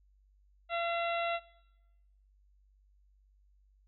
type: harmonic tone with a mistuned harmonic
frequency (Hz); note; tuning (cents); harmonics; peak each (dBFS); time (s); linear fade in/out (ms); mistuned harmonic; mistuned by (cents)
681; F5; -44; 1 / 2 / 3 / 4 / 5 / 6; -33 / -37 / -40 / -40 / -47 / -48; 0.69-1.4; 50; 6; -94
effects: noise-tail reverb RT60 1.0 s tail -21 dB re dry + added 49 Hz sine -63 dBFS peak until 3.87 s